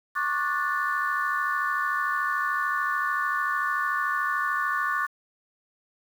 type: chord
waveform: sine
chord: D major seventh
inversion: third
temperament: just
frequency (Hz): 1101.2 / 1174.7 / 1468.3 / 1762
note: C#6 / D6 / F#6 / A6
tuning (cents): -12 / 0 / -14 / +2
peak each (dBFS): -29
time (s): 0.15-5.07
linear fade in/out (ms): 20
effects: tanh soft clip ceiling -14 dBFS + 8-bit